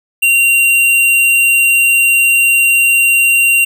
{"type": "tone", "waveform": "square", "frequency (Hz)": 2763, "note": "F7", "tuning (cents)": -19, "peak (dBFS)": -8, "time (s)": [0.22, 3.65], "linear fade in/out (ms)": 10, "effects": []}